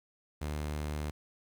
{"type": "tone", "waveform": "sawtooth", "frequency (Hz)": 75, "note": "D2", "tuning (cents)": 37, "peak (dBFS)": -30, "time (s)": [0.41, 1.11], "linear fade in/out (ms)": 10, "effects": ["10-bit"]}